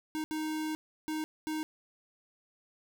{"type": "tone bursts at uneven times", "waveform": "square", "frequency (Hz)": 311.1, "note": "D#4", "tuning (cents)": 0, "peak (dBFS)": -33, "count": 4, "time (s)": [[0.15, 0.24], [0.31, 0.75], [1.08, 1.24], [1.47, 1.63]], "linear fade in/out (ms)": 0, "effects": []}